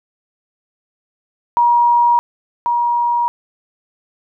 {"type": "tone pair in turn", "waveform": "sine", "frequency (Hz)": [953, 953], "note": ["A#5", "A#5"], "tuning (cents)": [38, 38], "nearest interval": "unison", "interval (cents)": 0, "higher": "neither", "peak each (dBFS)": [-9, -13], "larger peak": "first", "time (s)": [[1.57, 2.19], [2.66, 3.28]], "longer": "neither", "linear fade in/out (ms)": 0, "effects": []}